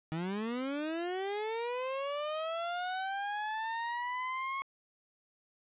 30% pulse linear sweep, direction up, 155.56 to 1096 Hz, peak -31 dBFS, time 0.12-4.62 s, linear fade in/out 0 ms, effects resampled to 8000 Hz + 12-bit

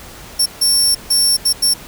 25% pulse tone bursts at uneven times, 5450 Hz, F8, 43 cents flat, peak -6 dBFS, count 5, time 0.39-0.46 / 0.61-0.95 / 1.1-1.37 / 1.45-1.53 / 1.62-1.74 s, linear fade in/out 10 ms, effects pink hiss -36 dBFS RMS until 1.87 s

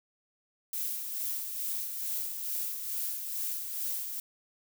violet noise with tremolo, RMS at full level -33 dBFS, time 0.73-4.2 s, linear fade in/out 2 ms, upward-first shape sine, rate 2.3 Hz, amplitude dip 45%, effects none

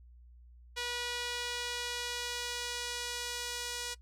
sawtooth tone with band-pass filter sweep, 484.6 Hz, B4, 33 cents flat, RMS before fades -38 dBFS, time 0.76-3.95 s, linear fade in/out 20 ms, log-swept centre 3700 to 5800 Hz, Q 0.92, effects noise-tail reverb RT60 0.1 s tail -21 dB re dry + added 60 Hz sine -53 dBFS peak until 4.01 s

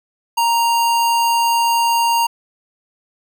square tone, 932.3 Hz, A#5, in tune, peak -14 dBFS, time 0.37-2.27 s, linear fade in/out 10 ms, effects none

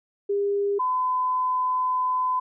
sine tone pair in turn, 403.1 / 1012.8 Hz, G4 / B5, +48 / +43 cents, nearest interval octave + major third, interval 1595 cents, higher second, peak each -21 dBFS, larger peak neither, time 0.29-0.79 / 0.79-2.4 s, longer second, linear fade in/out 10 ms, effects none

